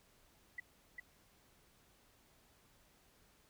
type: tone with echo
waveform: sine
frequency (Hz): 1975.5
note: B6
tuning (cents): 0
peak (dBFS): -40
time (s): 0.58-0.6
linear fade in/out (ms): 5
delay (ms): 400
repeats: 1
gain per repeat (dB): -3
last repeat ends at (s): 1
effects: pink hiss -69 dBFS RMS until 3.49 s